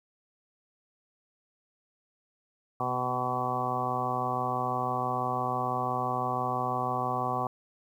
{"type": "harmonic tone with a mistuned harmonic", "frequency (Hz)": 126, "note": "B2", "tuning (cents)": 35, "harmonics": [1, 2, 3, 4, 5, 6, 7, 8, 9], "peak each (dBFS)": [-37, -39, -40, -39, -39, -32, -39, -36, -33], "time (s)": [2.8, 7.47], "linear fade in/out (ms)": 2, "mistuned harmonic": 2, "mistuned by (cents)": -31, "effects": ["10-bit"]}